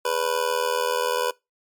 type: tone with amplitude modulation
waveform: 25% pulse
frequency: 493.9 Hz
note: B4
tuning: in tune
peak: -14 dBFS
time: 0.05-1.31 s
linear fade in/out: 5 ms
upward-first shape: sine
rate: 80.4 Hz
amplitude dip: 85%
effects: noise-tail reverb RT60 0.2 s tail -22 dB re dry + MP3 96 kbps